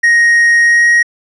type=tone with pitch glide; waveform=triangle; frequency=1873 to 1886 Hz; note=A#6 to A#6; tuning=+8 to +20 cents; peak=-4 dBFS; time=0.03-1.03 s; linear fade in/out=10 ms; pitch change=+12 cents; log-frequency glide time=0.6-0.88 s; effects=resampled to 24000 Hz